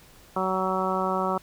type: harmonic tone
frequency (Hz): 187.9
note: F#3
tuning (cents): +27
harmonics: 1 / 2 / 3 / 4 / 5 / 6 / 7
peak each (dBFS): -31 / -31 / -31 / -31 / -31 / -31 / -31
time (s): 0.36-1.38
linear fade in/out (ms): 5
effects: pink hiss -53 dBFS RMS until 1.42 s